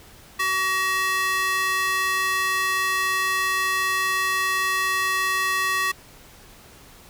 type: tone with high-pass filter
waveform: square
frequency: 378.1 Hz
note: F#4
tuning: 38 cents sharp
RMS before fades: -23 dBFS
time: 0.39-5.92 s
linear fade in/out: 10 ms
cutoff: 1500 Hz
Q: 3.1
effects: pink hiss -48 dBFS RMS until 7.09 s